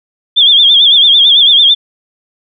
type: tone with vibrato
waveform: sine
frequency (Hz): 3400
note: G#7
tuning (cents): +40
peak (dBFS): -3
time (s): 0.36-1.75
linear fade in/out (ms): 20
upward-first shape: sine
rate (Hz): 9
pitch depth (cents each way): 100
effects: none